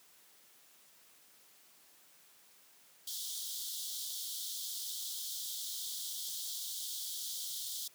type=high-pass noise; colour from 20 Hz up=pink; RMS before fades=-41 dBFS; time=3.07-7.88 s; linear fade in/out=5 ms; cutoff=3200 Hz; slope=96 dB/octave; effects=white hiss -63 dBFS RMS until 7.94 s + high-pass 150 Hz 12 dB/octave